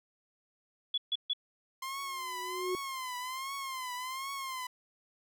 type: tone bursts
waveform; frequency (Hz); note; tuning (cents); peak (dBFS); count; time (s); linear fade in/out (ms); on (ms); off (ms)
sine; 3400; G#7; +40; -28; 3; 0.94-1.334; 5; 38; 140
type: tone with vibrato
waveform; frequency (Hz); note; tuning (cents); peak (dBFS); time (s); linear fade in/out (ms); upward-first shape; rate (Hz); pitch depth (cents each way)
sawtooth; 1046.5; C6; 0; -33; 1.82-4.67; 5; triangle; 1.3; 110
type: tone with exponential growth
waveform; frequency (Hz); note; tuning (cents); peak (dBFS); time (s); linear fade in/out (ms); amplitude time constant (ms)
sine; 366.5; F#4; -16; -29; 1.96-2.75; 0; 170
effects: none